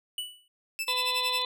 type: tone with exponential decay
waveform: square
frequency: 2960 Hz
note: F#7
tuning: in tune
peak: -29 dBFS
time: 0.18-0.48 s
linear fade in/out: 2 ms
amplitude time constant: 65 ms
type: tone with tremolo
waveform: sawtooth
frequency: 2637 Hz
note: E7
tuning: in tune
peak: -25 dBFS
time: 0.79-1.42 s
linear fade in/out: 0 ms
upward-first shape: sine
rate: 11 Hz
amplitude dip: 90%
type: harmonic tone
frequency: 502 Hz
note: B4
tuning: 28 cents sharp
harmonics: 1 / 2 / 4 / 5 / 6 / 7 / 8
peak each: -39 / -32 / -43 / -42 / -43 / -31 / -32 dBFS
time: 0.88-1.45 s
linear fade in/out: 2 ms
effects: none